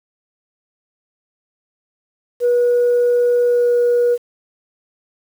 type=tone with pitch glide; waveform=sine; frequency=484.7 to 481.9 Hz; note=B4 to B4; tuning=-32 to -43 cents; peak=-10 dBFS; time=2.4-4.18 s; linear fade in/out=50 ms; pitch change=-11 cents; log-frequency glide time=3.44-3.75 s; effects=tanh soft clip ceiling -9 dBFS + 7-bit